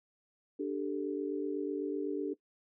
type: chord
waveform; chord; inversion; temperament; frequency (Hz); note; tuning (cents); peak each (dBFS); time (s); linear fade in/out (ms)
sine; D suspended fourth; none; equal; 293.7 / 392 / 440; D4 / G4 / A4; 0 / 0 / 0; -35 / -37 / -38; 0.59-2.34; 10
effects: noise-tail reverb RT60 0.1 s tail -18 dB re dry